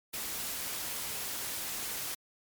white noise, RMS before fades -37 dBFS, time 0.13-2.15 s, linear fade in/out 10 ms, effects MP3 96 kbps

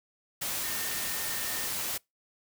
sine tone in noise, 1821 Hz, A#6, 41 cents flat, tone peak -42 dBFS, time 0.63-1.67 s, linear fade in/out 10 ms, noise white, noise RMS -33 dBFS, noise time 0.41-1.98 s, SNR -12 dB, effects noise-tail reverb RT60 0.2 s tail -26 dB re dry

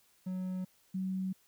triangle / sine tone pair in turn, 185 / 188.34 Hz, F#3 / F#3, 0 / +31 cents, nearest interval unison, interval 31 cents, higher second, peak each -32 / -32 dBFS, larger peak neither, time 0.26-0.65 / 0.94-1.33 s, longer neither, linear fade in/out 10 ms, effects white hiss -68 dBFS RMS until 1.47 s

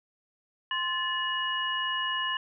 sine tone cluster, 1041 / 1741 / 2899 Hz, C6 / A6 / F#7, -9 / -19 / -36 cents, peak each -32 / -32 / -31 dBFS, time 0.71-2.37 s, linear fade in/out 2 ms, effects none

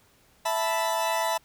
40% pulse chord, E suspended fourth, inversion none, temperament equal, 659.3 / 880 / 987.8 Hz, E5 / A5 / B5, 0 / 0 / 0 cents, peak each -28 dBFS, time 0.45-1.38 s, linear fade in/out 10 ms, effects pink hiss -61 dBFS RMS until 1.44 s

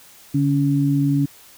sine tone pair together, 143.9 / 280.7 Hz, D3 / C#4, -35 / +22 cents, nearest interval octave, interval 1157 cents, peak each -18 dBFS, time 0.34-1.26 s, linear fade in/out 10 ms, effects white hiss -47 dBFS RMS until 1.57 s

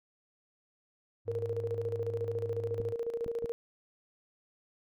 triangle tone, 104.1 Hz, G#2, 5 cents sharp, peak -36 dBFS, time 1.25-2.95 s, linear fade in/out 50 ms
sine tone with tremolo, 466.2 Hz, A#4, in tune, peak -30 dBFS, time 1.28-3.52 s, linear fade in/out 0 ms, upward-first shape square, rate 14 Hz, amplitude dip 65%
clicks, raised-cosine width 3 ms, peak -28 dBFS, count 3, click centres 2.801 / 3.263 / 3.444 s
effects none

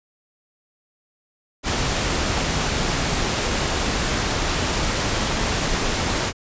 pink noise, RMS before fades -22 dBFS, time 1.63-6.33 s, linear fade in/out 50 ms, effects resampled to 16000 Hz

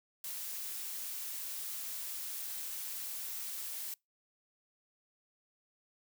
blue noise, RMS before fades -41 dBFS, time 0.24-3.94 s, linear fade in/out 2 ms, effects noise-tail reverb RT60 0.2 s tail -26 dB re dry

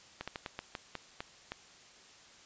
slowing click train, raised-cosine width 0.3 ms, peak -22 dBFS, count 9, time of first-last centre 0.21-1.52 s, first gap 66 ms, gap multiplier 1.25, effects white hiss -57 dBFS RMS until 2.45 s + resampled to 16000 Hz

